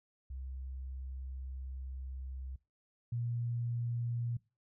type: tone pair in turn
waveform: sine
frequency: 65.41 / 118.79 Hz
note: C2 / A#2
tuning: 0 / +33 cents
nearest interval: minor seventh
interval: 1033 cents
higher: second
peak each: -40 / -33 dBFS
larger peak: second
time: 0.3-2.56 / 3.12-4.37 s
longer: first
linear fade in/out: 5 ms
effects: noise-tail reverb RT60 0.3 s tail -22 dB re dry

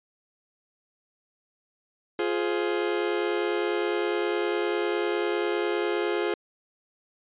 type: chord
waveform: 40% pulse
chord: F minor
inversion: none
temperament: just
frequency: 349.2 / 419.1 / 523.8 Hz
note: F4 / Ab4 / C5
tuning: 0 / +16 / +2 cents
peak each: -27 / -27 / -33 dBFS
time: 2.19-6.34 s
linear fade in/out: 2 ms
effects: resampled to 8000 Hz

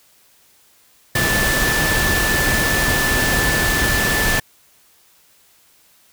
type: tone in noise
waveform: sine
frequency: 1754 Hz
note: A6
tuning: 6 cents flat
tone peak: -19 dBFS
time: 1.15-4.4 s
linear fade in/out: 5 ms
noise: pink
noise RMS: -19 dBFS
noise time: 1.15-4.4 s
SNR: -3 dB
effects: white hiss -54 dBFS RMS until 6.12 s

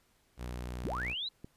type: tone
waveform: sawtooth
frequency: 61.1 Hz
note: B1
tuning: 18 cents flat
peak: -34 dBFS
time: 0.37-1.15 s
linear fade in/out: 50 ms
type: linear sweep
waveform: sine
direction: up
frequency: 55 to 4113 Hz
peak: -34 dBFS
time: 0.84-1.29 s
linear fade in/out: 10 ms
type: click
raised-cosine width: 3 ms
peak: -31 dBFS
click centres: 1.445 s
effects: pink hiss -70 dBFS RMS until 1.56 s + resampled to 32000 Hz

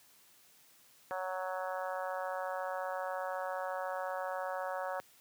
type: harmonic tone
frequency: 185.6 Hz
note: F#3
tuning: 6 cents sharp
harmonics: 3 / 4 / 5 / 6 / 7 / 8 / 9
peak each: -39 / -41 / -43 / -45 / -46 / -47 / -48 dBFS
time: 1.11-5 s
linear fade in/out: 0 ms
effects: white hiss -63 dBFS RMS until 5.2 s + high-pass 100 Hz 12 dB/octave

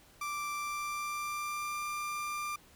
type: tone with pitch glide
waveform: 30% pulse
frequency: 1174.7 to 1191.1 Hz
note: D6 to D6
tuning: 0 to +24 cents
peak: -32 dBFS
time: 0.21-2.56 s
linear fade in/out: 5 ms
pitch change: +24 cents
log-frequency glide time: 0.52-1.81 s
effects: pink hiss -60 dBFS RMS until 2.75 s

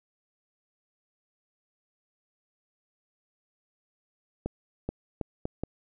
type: accelerating click train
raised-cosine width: 2 ms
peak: -17 dBFS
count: 5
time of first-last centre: 4.46-5.636 s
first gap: 430 ms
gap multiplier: 0.75
effects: none

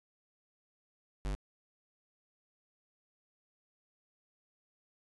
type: tone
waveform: square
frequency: 49.41 Hz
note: G1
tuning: 14 cents sharp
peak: -34 dBFS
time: 1.25-1.35 s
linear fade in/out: 0 ms
effects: resampled to 24000 Hz

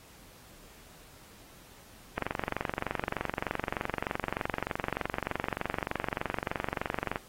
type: click train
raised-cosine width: 0.5 ms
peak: -15 dBFS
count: 117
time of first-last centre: 2.18-7.159 s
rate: 23.3 Hz
effects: pink hiss -55 dBFS RMS until 7.28 s + AAC 48 kbps

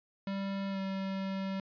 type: tone with pitch glide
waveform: square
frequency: 196 to 192.86 Hz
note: G3 to G3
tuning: 0 to -28 cents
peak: -34 dBFS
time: 0.27-1.6 s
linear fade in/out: 2 ms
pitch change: -28 cents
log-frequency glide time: 0.7-0.79 s
effects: resampled to 11025 Hz

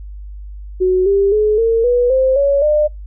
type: tone with pitch steps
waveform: sine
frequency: 370 / 396.6 / 425 / 455.5 / 488.2 / 523.3 / 560.8 / 601.1 Hz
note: F#4 / G4 / G#4 / A#4 / B4 / C5 / C#5 / D5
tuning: 0 / +20 / +40 / -40 / -20 / 0 / +20 / +40 cents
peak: -10 dBFS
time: 0.8-2.88 s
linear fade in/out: 20 ms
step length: 260 ms
effects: noise-tail reverb RT60 0.2 s tail -26 dB re dry + added 50 Hz sine -28 dBFS peak until 3.06 s

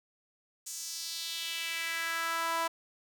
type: tone with high-pass filter sweep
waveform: sawtooth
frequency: 330.9 Hz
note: E4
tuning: 7 cents sharp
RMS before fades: -35 dBFS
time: 0.66-2.68 s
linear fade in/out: 10 ms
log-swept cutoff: 7100 to 890 Hz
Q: 2.4
effects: none

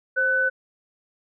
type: tone pair together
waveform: sine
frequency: 525.5 / 1500 Hz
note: C5 / F#6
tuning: +7 / +23 cents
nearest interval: octave + tritone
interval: 1816 cents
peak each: -27 / -19 dBFS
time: 0.16-0.5 s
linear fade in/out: 20 ms
effects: none

